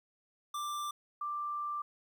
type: tone pair in turn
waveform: square / sine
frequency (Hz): 1180 / 1180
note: D6 / D6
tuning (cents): +8 / +8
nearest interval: unison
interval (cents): 0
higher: neither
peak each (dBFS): -36 / -34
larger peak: second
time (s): 0.54-0.91 / 1.21-1.82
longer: second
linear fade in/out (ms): 5
effects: 12-bit